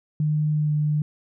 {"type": "tone with pitch glide", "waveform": "sine", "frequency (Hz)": [151.9, 150.16], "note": ["D#3", "D3"], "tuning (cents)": [-41, 39], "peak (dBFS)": -19, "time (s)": [0.2, 1.02], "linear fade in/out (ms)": 2, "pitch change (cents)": -20, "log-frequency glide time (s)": [0.52, 0.73], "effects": []}